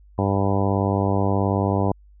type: harmonic tone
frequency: 98.6 Hz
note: G2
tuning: 11 cents sharp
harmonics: 1 / 2 / 3 / 4 / 5 / 6 / 7 / 8 / 9 / 10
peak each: -22 / -25 / -27 / -28 / -29 / -30 / -30 / -31 / -32 / -32 dBFS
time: 0.18-1.92 s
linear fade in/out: 5 ms
effects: added 50 Hz sine -47 dBFS peak until 2.2 s